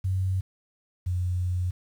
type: tone pair in turn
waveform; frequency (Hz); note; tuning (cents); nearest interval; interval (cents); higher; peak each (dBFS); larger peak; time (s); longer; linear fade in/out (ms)
sine; 94.1 / 89.94; F#2 / F#2; +30 / -49; minor second; 79; first; -23 / -24; first; 0.04-0.41 / 1.06-1.71; second; 10
effects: 9-bit